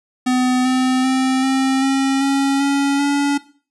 square tone with pitch steps, 252.7 / 257 / 261.3 / 265.7 / 270.2 / 274.8 / 279.4 / 284.1 Hz, B3 / C4 / C4 / C4 / C#4 / C#4 / C#4 / C#4, +40 / -31 / -2 / +27 / -44 / -15 / +14 / +43 cents, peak -15 dBFS, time 0.26-3.38 s, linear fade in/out 10 ms, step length 390 ms, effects noise-tail reverb RT60 0.4 s tail -17 dB re dry + resampled to 24000 Hz

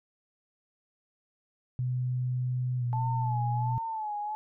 sine tone with pitch glide, 125.8 to 121.3 Hz, B2 to B2, +32 to -31 cents, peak -27 dBFS, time 1.79-3.78 s, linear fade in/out 0 ms, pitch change -63 cents, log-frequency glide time 2.78-2.84 s
sine tone with vibrato, 867 Hz, A5, 26 cents flat, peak -31 dBFS, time 2.93-4.35 s, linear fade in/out 0 ms, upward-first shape sine, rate 1.4 Hz, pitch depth 80 cents each way
effects none

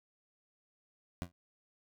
20% pulse tone with exponential decay, 87.31 Hz, F2, in tune, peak -28 dBFS, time 1.22-1.32 s, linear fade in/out 0 ms, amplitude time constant 20 ms, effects none

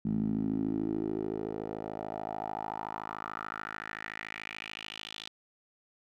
10% pulse tone with band-pass filter sweep, 53.6 Hz, A1, 45 cents flat, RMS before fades -36 dBFS, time 0.05-5.28 s, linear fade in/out 5 ms, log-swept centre 200 to 3600 Hz, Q 3.9, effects none

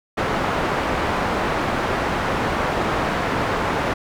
white low-pass noise, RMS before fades -22 dBFS, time 0.17-3.94 s, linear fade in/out 10 ms, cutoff 1200 Hz, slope 12 dB/octave, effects none

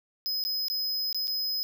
square tone with dropouts, 5060 Hz, D#8, 28 cents sharp, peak -28 dBFS, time 0.26-1.63 s, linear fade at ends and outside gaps 0 ms, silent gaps 0.439-0.45 / 0.683-0.7 / 1.128-1.146 / 1.272-1.279 s, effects none

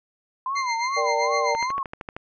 sine tone with vibrato, 1008 Hz, B5, 35 cents sharp, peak -24 dBFS, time 0.46-1.83 s, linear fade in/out 2 ms, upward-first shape sine, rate 2.5 Hz, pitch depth 180 cents each way
sawtooth tone with tremolo, 2093 Hz, C7, in tune, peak -21 dBFS, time 0.55-1.72 s, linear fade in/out 20 ms, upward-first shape sine, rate 7.7 Hz, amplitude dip 75%
sine chord, G minor, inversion first, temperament equal, 466.2 / 587.3 / 784 Hz, Bb4 / D5 / G5, 0 / 0 / 0 cents, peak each -27 / -25 / -28 dBFS, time 0.96-1.56 s, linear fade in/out 20 ms
click train, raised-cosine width 0.5 ms, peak -18 dBFS, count 9, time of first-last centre 1.55-2.165 s, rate 13 Hz
effects resampled to 16000 Hz

